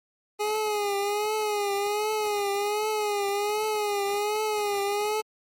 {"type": "tone with vibrato", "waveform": "25% pulse", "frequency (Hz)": 415.3, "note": "G#4", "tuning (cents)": 0, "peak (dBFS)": -21, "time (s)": [0.39, 5.22], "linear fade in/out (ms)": 20, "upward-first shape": "triangle", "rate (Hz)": 1.3, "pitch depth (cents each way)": 77, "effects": ["MP3 64 kbps"]}